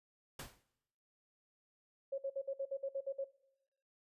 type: noise with exponential decay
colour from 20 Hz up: pink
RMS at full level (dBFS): -42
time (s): 0.39-0.63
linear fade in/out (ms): 5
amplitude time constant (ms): 51
type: tone bursts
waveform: sine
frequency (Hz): 545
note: C#5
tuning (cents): -29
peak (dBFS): -35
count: 10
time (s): 2.12-3.245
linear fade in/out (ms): 10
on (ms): 63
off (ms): 55
effects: noise-tail reverb RT60 0.9 s tail -20 dB re dry + resampled to 32000 Hz